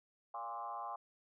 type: tone with frequency modulation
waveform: sine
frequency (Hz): 932.3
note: A#5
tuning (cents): 0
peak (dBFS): -40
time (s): 0.34-0.96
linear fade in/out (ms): 5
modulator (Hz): 116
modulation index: 2.2
effects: none